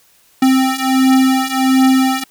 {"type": "beating tone pair", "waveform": "square", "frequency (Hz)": [261.6, 263], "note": ["C4", "C4"], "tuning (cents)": [0, 9], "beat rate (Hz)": 1.4, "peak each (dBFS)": [-15, -13], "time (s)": [0.42, 2.24], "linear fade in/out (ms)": 5, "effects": ["white hiss -52 dBFS RMS until 2.3 s"]}